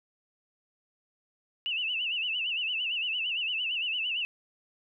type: tone with vibrato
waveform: sine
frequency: 2794 Hz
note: F7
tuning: in tune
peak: -28 dBFS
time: 1.66-4.25 s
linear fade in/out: 0 ms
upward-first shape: sine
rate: 8.8 Hz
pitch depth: 130 cents each way
effects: none